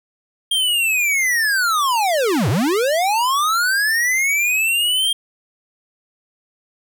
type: linear two-way sweep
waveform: square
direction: down then up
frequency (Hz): 3224 to 91 to 3224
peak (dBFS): -16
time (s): 0.51-5.13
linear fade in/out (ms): 5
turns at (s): 2.49
effects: none